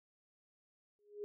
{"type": "tone with exponential growth", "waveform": "sine", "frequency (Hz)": 413.7, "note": "G#4", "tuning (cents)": -7, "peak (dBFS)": -37, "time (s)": [0.99, 1.24], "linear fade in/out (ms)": 0, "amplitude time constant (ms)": 54, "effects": []}